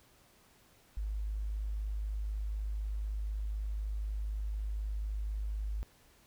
sine tone, 52 Hz, G#1, 3 cents sharp, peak -33 dBFS, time 0.97-5.83 s, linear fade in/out 0 ms, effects pink hiss -64 dBFS RMS until 6.26 s

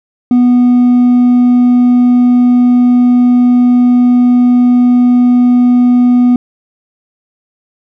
sine tone with hard clipping, 245.9 Hz, B3, 7 cents flat, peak -5 dBFS, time 0.31-6.36 s, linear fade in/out 2 ms, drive 2 dB, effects none

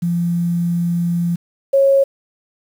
sine tone pair in turn, 172.1 / 547.9 Hz, F3 / C#5, -25 / -20 cents, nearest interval octave + minor sixth, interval 2005 cents, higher second, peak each -15 / -9 dBFS, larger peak second, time 0.02-1.36 / 1.73-2.04 s, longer first, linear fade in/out 10 ms, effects 7-bit

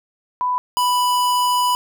sine / square tone pair in turn, 995 / 989.3 Hz, B5 / B5, +13 / +3 cents, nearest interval unison, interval 10 cents, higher first, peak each -17 / -16 dBFS, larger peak second, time 0.41-0.58 / 0.77-1.75 s, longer second, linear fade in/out 0 ms, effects none

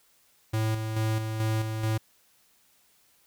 square tone with tremolo, 110 Hz, A2, in tune, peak -25 dBFS, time 0.53-1.98 s, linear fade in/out 10 ms, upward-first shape square, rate 2.3 Hz, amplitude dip 45%, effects white hiss -64 dBFS RMS until 3.26 s

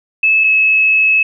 sine tone pair in turn, 2605 / 2587 Hz, E7 / E7, -21 / -33 cents, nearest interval unison, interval 12 cents, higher first, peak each -8 dBFS, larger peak neither, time 0.23-0.44 / 0.44-1.23 s, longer second, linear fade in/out 5 ms, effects none

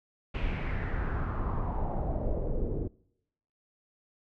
brown noise with low-pass filter sweep, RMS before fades -31 dBFS, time 0.34-2.88 s, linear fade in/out 10 ms, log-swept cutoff 2800 to 380 Hz, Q 3.3, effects noise-tail reverb RT60 0.8 s tail -24 dB re dry

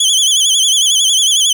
25% pulse tone with vibrato, 3234 Hz, G#7, 47 cents flat, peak -5 dBFS, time 0-1.53 s, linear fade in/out 5 ms, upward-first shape sine, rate 11 Hz, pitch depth 110 cents each way, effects none

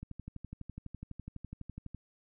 click train, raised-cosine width 5 ms, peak -30 dBFS, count 24, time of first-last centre 0.03-1.947 s, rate 12 Hz, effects none

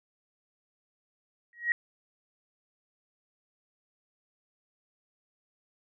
sine tone with exponential growth, 1897 Hz, A#6, 30 cents sharp, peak -19 dBFS, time 1.53-1.72 s, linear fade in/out 1 ms, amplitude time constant 40 ms, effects none

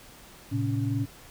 sine tone cluster, 112.3 / 134.1 / 280.6 Hz, A2 / C3 / C#4, +36 / +43 / +21 cents, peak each -27 / -32 / -30 dBFS, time 0.51-1.06 s, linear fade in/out 20 ms, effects pink hiss -50 dBFS RMS until 1.3 s

